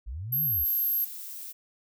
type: linear two-way sweep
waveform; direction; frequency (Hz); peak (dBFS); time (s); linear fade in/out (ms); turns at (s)
sine; up then down; 46.53 to 160 to 52.2; -33; 0.06-0.65; 20; 0.43
type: tone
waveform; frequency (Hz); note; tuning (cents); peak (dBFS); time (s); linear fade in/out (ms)
sine; 12544; G9; 0; -24; 0.32-1.05; 10
type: noise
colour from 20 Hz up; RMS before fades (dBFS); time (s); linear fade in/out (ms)
violet; -40; 0.64-1.53; 20
effects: none